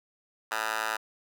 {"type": "tone with high-pass filter", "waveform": "10% pulse", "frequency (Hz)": 110, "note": "A2", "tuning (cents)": 0, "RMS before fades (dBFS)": -31, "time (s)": [0.51, 0.97], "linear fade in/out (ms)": 10, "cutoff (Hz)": 1100, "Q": 7, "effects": []}